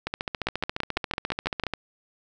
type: two click trains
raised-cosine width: 0.3 ms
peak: -9 / -12 dBFS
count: 8 / 25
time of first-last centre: 0.47-1.637 / 0.07-1.737 s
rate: 6 / 14.4 Hz
effects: none